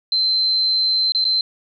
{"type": "tone with dropouts", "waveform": "sine", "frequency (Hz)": 4095, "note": "C8", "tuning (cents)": -38, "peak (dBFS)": -15, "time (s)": [0.12, 1.41], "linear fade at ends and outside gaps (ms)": 2, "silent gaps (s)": [[1.121, 1.148], [1.243, 1.251]], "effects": []}